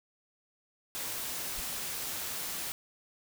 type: noise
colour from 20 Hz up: white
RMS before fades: -37 dBFS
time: 0.95-2.72 s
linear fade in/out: 0 ms
type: noise with exponential growth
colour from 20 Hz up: brown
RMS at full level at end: -39 dBFS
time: 1.49-1.6 s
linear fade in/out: 2 ms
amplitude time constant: 23 ms
effects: none